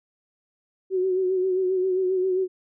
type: tone with vibrato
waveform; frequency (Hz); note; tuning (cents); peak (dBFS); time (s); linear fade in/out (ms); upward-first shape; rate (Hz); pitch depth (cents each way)
sine; 372.7; F#4; +13; -20; 0.9-2.48; 50; sine; 7.5; 42
effects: none